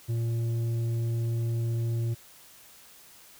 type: tone with tanh clipping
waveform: triangle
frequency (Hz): 116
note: A#2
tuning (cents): -8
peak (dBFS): -27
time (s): 0.08-2.15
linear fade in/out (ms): 20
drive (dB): 11
effects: white hiss -53 dBFS RMS until 3.39 s